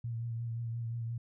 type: tone with vibrato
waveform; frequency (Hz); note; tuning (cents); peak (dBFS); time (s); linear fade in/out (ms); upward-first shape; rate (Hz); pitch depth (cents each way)
sine; 116.2; A#2; -5; -34; 0.04-1.18; 5; triangle; 5.7; 37
effects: none